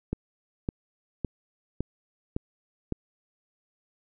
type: click train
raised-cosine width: 3 ms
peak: -15 dBFS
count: 6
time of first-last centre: 0.13-2.923 s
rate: 1.79 Hz
effects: none